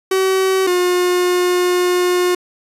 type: tone pair in turn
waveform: 45% pulse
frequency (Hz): 380 / 358.7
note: F#4 / F4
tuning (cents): +46 / +46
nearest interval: minor second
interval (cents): 100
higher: first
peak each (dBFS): -13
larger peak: neither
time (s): 0.11-0.67 / 0.67-2.35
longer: second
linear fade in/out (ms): 5
effects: resampled to 32000 Hz